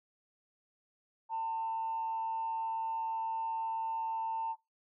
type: tone with frequency modulation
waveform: sine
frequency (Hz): 899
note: A5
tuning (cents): +37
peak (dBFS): -31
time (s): 1.29-4.56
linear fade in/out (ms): 50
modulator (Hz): 119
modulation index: 0.22
effects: noise-tail reverb RT60 0.2 s tail -18 dB re dry + tanh soft clip ceiling -28 dBFS